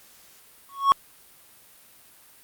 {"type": "tone with exponential growth", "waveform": "triangle", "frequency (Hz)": 1104, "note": "C#6", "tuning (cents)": -7, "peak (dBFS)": -8, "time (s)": [0.69, 0.92], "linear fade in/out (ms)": 0, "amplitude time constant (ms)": 48, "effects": ["white hiss -53 dBFS RMS until 2.43 s", "Opus 48 kbps"]}